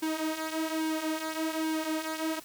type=tone with flanger; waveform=sawtooth; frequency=316.8 Hz; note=D#4; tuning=31 cents sharp; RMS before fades=-32 dBFS; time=0.02-2.4 s; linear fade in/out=10 ms; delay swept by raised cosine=1.5 to 6.7 ms; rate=1.2 Hz; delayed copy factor=-0.65; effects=white hiss -51 dBFS RMS until 2.44 s